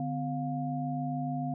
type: tone cluster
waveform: sine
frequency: 147.8 / 254.8 / 706 Hz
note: D3 / C4 / F5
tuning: +11 / -46 / +19 cents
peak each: -34 / -34 / -36 dBFS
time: 0-1.54 s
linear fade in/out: 2 ms
effects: none